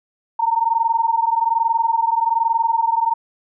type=tone pair together; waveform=sine; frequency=905.8 / 927 Hz; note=A#5 / A#5; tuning=-50 / -10 cents; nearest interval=unison; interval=40 cents; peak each=-18 dBFS; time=0.39-3.14 s; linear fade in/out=10 ms; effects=none